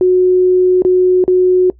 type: tone with dropouts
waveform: sine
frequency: 366.2 Hz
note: F#4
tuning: 18 cents flat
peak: -6 dBFS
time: 0.01-1.7 s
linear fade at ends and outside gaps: 1 ms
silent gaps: 0.821-0.849 / 1.24-1.279 s
effects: noise-tail reverb RT60 0.1 s tail -20 dB re dry + added 60 Hz sine -41 dBFS peak until 1.79 s